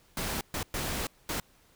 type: noise bursts at uneven times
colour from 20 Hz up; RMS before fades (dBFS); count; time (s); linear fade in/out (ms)
pink; -33; 4; 0.17-0.41 / 0.54-0.63 / 0.74-1.07 / 1.29-1.4; 2
effects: pink hiss -63 dBFS RMS until 1.75 s